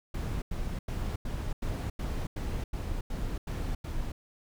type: noise bursts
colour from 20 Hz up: brown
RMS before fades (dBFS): -33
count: 11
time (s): 0.14-4.12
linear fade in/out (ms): 5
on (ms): 280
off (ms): 90
effects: none